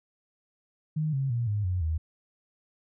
sine tone with pitch steps, 154.8 / 135.54 / 118.68 / 103.92 / 90.99 / 79.67 Hz, D#3 / C#3 / A#2 / G#2 / F#2 / D#2, -9 / -39 / +31 / +2 / -28 / +42 cents, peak -25 dBFS, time 0.96-1.98 s, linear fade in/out 10 ms, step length 170 ms, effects none

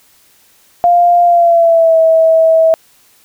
sine tone with pitch glide, 699 to 648.4 Hz, F5 to E5, +1 to -29 cents, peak -5 dBFS, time 0.84-2.74 s, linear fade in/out 0 ms, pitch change -130 cents, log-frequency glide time 1.24-1.98 s, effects white hiss -49 dBFS RMS until 3.24 s

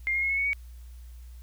sine tone with pitch steps, 2115 / 2141 / 2167 / 2193 / 2220 / 2247 Hz, C7 / C7 / C#7 / C#7 / C#7 / C#7, +18 / +39 / -40 / -19 / +2 / +23 cents, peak -24 dBFS, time 0.07-0.532 s, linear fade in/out 0 ms, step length 77 ms, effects added 60 Hz sine -42 dBFS peak until 1.42 s + white hiss -62 dBFS RMS until 1.42 s

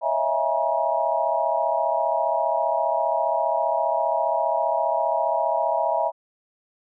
sine tone cluster, 560 / 640 / 675 / 828 / 954 Hz, C#5 / D#5 / E5 / G#5 / A#5, +18 / +49 / +41 / -5 / +40 cents, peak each -30 / -25 / -26 / -27 / -25 dBFS, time 0.01-6.12 s, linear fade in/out 50 ms, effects none

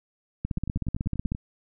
two click trains, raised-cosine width 5 ms, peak -15 / -21 dBFS, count 15 / 9, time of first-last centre 0.45-1.32 / 0.58-1.349 s, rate 16.1 / 10.4 Hz, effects none

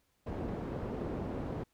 white low-pass noise, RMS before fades -38 dBFS, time 0.26-1.64 s, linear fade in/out 10 ms, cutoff 400 Hz, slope 12 dB/octave, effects pink hiss -75 dBFS RMS until 1.73 s

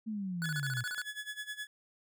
sine exponential sweep, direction down, 225.5 to 118.2 Hz, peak -34 dBFS, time 0.06-0.84 s, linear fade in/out 20 ms
square tone bursts, 1480 Hz, F#6, in tune, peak -36 dBFS, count 9, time 0.42-1.017 s, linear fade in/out 0 ms, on 37 ms, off 33 ms
30% pulse tone with tremolo, 1700 Hz, G#6, 40 cents sharp, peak -34 dBFS, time 0.44-1.67 s, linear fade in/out 2 ms, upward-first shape sine, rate 9.6 Hz, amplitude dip 85%
effects none

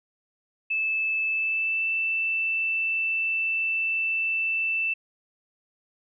sine tone with pitch glide, 2622 to 2657 Hz, E7 to E7, -10 to +13 cents, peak -23 dBFS, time 0.7-4.94 s, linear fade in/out 10 ms, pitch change +23 cents, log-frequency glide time 1.27-1.87 s, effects none

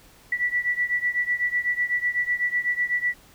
sine beating tone pair, 1954 / 1962 Hz, B6 / B6, -19 / -12 cents, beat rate 8 Hz, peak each -24 / -26 dBFS, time 0.32-3.14 s, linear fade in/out 5 ms, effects pink hiss -53 dBFS RMS until 3.34 s

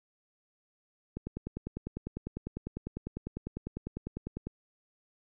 click train, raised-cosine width 3 ms, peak -24 dBFS, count 34, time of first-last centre 1.17-4.47 s, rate 10 Hz, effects none

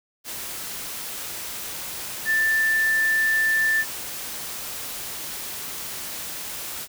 sine tone in noise, 1770 Hz, A6, 10 cents sharp, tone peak -18 dBFS, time 2.25-3.85 s, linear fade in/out 50 ms, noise white, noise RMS -33 dBFS, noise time 0.24-6.88 s, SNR +12 dB, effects none

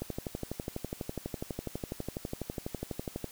click train, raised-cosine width 2 ms, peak -21 dBFS, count 40, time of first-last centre 0.02-3.243 s, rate 12.1 Hz, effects white hiss -51 dBFS RMS until 3.31 s

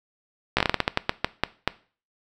slowing click train, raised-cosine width 0.3 ms, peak -3 dBFS, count 14, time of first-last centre 0.57-1.676 s, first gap 15 ms, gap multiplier 1.26, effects noise-tail reverb RT60 0.4 s tail -19 dB re dry

